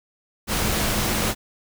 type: tone in noise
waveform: sine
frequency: 210 Hz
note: G#3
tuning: 19 cents sharp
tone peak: -31 dBFS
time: 0.47-1.35 s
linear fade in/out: 50 ms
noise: pink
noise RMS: -23 dBFS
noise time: 0.47-1.35 s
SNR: -11 dB
effects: none